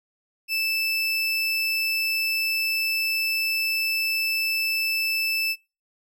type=tone; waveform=30% pulse; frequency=2637 Hz; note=E7; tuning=in tune; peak=-20 dBFS; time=0.48-5.56 s; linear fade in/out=50 ms; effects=noise-tail reverb RT60 0.3 s tail -24 dB re dry